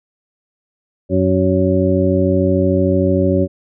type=harmonic tone; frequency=93.3 Hz; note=F#2; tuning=15 cents sharp; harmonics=1 / 2 / 3 / 4 / 6; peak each=-18 / -18 / -18 / -18 / -18 dBFS; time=1.09-3.48 s; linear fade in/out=50 ms; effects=none